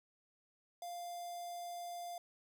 square tone with notch filter, 698.5 Hz, F5, in tune, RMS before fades -45 dBFS, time 0.82-2.18 s, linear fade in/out 2 ms, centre 2300 Hz, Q 1.1, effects none

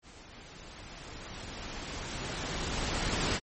pink noise with level ramp, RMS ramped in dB -52 to -29 dBFS, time 0.02-3.4 s, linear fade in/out 50 ms, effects MP3 32 kbps

